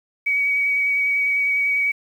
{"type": "tone with vibrato", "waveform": "sine", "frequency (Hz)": 2262, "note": "C#7", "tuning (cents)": 34, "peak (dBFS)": -17, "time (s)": [0.26, 1.92], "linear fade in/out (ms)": 10, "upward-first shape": "triangle", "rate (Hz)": 10, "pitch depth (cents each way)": 19, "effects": ["8-bit"]}